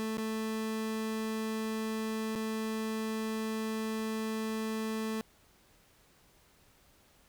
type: tone with dropouts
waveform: 30% pulse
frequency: 220 Hz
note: A3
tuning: in tune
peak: -30 dBFS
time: 0-5.21 s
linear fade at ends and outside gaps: 0 ms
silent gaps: 0.172-0.182 / 2.352-2.359 s
effects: pink hiss -64 dBFS RMS until 7.28 s